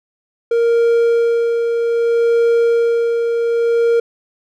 triangle tone with tremolo, 466.2 Hz, A#4, in tune, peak -8 dBFS, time 0.51-4 s, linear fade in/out 5 ms, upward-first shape sine, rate 0.63 Hz, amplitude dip 40%, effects none

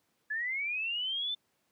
sine linear sweep, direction up, 1692 to 3565 Hz, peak -31 dBFS, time 0.3-1.35 s, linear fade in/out 10 ms, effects pink hiss -75 dBFS RMS until 1.71 s + high-pass 150 Hz 12 dB/octave

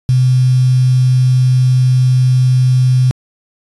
sine tone with quantisation, 127.7 Hz, C3, 42 cents flat, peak -7 dBFS, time 0.09-3.11 s, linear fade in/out 0 ms, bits 5, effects resampled to 24000 Hz

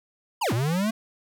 square linear two-way sweep, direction down then up, 1047 to 107 to 227.7 Hz, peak -23 dBFS, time 0.41-0.91 s, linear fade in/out 10 ms, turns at 0.53 s, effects none

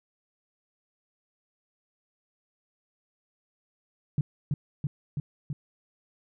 sine tone with echo, 143.7 Hz, D3, 37 cents flat, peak -21 dBFS, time 4.18-4.21 s, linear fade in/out 2 ms, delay 330 ms, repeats 4, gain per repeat -2 dB, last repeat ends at 5.53 s, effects none

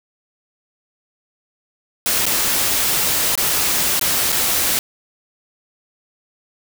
white noise with dropouts, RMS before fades -18 dBFS, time 2.06-4.79 s, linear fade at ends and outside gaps 1 ms, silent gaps 2.256-2.264 / 3.354-3.376 / 3.995-4.012 / 4.321-4.325 s, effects none

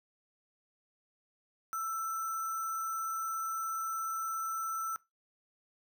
sine tone with sample-and-hold, 1333 Hz, E6, 19 cents sharp, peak -33 dBFS, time 1.73-4.96 s, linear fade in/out 0 ms, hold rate 7350 Hz, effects noise-tail reverb RT60 0.2 s tail -20 dB re dry

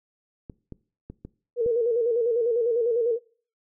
clicks, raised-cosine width 3 ms, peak -25 dBFS, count 5, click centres 0.498 / 0.723 / 1.1 / 1.25 / 1.662 s
sine tone with vibrato, 466.2 Hz, A#4, in tune, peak -20 dBFS, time 1.56-3.19 s, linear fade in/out 50 ms, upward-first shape square, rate 10 Hz, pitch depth 61 cents each way
effects noise-tail reverb RT60 0.4 s tail -21 dB re dry

